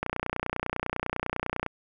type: click train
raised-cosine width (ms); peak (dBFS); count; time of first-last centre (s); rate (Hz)
0.5; -13; 50; 0.03-1.663; 30
effects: none